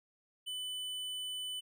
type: tone with hard clipping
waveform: sine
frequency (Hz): 3000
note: F#7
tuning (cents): +23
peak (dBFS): -39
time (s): 0.46-1.61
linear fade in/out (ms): 20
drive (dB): 11
effects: none